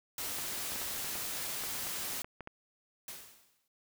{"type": "noise", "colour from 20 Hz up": "white", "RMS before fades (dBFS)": -38, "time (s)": [0.18, 2.22], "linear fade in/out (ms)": 2}
{"type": "clicks", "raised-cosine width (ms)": 0.5, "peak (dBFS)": -28, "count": 11, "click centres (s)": [0.386, 0.72, 0.76, 0.817, 1.045, 1.156, 1.637, 1.869, 2.245, 2.407, 2.474]}
{"type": "noise with exponential decay", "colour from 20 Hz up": "white", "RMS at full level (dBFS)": -42, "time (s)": [3.08, 3.68], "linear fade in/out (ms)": 2, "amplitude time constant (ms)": 130}
{"effects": []}